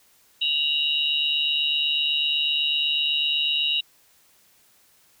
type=tone cluster; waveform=sine; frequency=2790 / 2938 / 3812 Hz; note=F7 / F#7 / A#7; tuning=-2 / -13 / +38 cents; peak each=-25 dBFS; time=0.41-3.81 s; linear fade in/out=10 ms; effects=white hiss -59 dBFS RMS until 5.2 s